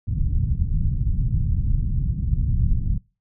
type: low-pass noise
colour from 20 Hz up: pink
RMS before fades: -21 dBFS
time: 0.07-2.98 s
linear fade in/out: 10 ms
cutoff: 150 Hz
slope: 24 dB/octave
effects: noise-tail reverb RT60 0.3 s tail -23 dB re dry